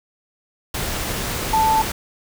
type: tone in noise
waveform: sine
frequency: 880 Hz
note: A5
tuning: in tune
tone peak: -14 dBFS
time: 1.53-1.82 s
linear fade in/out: 5 ms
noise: pink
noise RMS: -25 dBFS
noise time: 0.74-1.92 s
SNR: +8 dB
effects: none